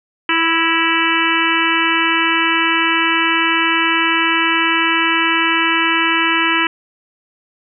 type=harmonic tone with a mistuned harmonic; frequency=330 Hz; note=E4; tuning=2 cents sharp; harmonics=1 / 3 / 4 / 5 / 6 / 7 / 8 / 9; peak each=-21 / -21 / -21 / -21 / -21 / -21 / -21 / -21 dBFS; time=0.29-6.67 s; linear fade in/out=2 ms; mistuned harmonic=6; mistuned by=-34 cents; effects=none